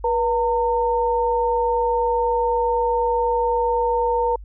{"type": "tone pair together", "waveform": "sine", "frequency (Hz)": [483.1, 912], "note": ["B4", "A#5"], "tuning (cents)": [-38, -38], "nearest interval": "major seventh", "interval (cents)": 1100, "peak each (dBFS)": -20, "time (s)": [0.04, 4.36], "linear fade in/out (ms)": 5, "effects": ["added 50 Hz sine -35 dBFS peak until 4.44 s"]}